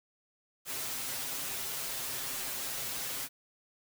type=noise with comb filter; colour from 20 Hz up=white; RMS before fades=-37 dBFS; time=0.65-3.29 s; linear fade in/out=50 ms; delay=7.5 ms; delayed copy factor=+0.9; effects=none